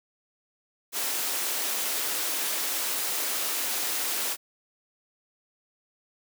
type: high-pass noise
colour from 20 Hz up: white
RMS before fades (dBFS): -29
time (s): 0.92-4.37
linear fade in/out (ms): 50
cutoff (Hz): 260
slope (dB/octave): 24
effects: none